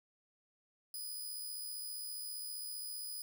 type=tone with amplitude modulation; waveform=5% pulse; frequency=4978 Hz; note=D#8; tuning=in tune; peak=-33 dBFS; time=0.94-3.22 s; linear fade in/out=2 ms; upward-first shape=sine; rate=75.1 Hz; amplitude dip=35%; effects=none